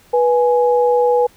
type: tone pair together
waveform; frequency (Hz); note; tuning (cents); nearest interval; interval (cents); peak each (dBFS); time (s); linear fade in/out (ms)
sine; 489.4 / 835; B4 / G#5; -16 / +9; major sixth; 925; -12 / -17; 0.13-1.27; 10
effects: pink hiss -50 dBFS RMS until 1.36 s